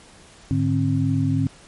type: tone cluster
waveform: sine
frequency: 105.4 / 148.4 / 266.6 Hz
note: G#2 / D3 / C4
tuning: +26 / +18 / +33 cents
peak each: -22 dBFS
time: 0.51-1.47 s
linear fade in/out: 0 ms
effects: pink hiss -48 dBFS RMS until 1.67 s + MP3 48 kbps